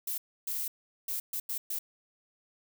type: noise bursts at uneven times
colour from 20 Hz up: violet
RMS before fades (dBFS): -34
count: 6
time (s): 0.07-0.18 / 0.47-0.68 / 1.08-1.2 / 1.33-1.4 / 1.49-1.58 / 1.7-1.79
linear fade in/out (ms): 5
effects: none